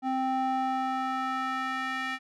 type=tone with band-pass filter sweep; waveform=square; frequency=261.6 Hz; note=C4; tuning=in tune; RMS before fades=-30 dBFS; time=0.02-2.19 s; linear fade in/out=50 ms; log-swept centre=620 to 2000 Hz; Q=2; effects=none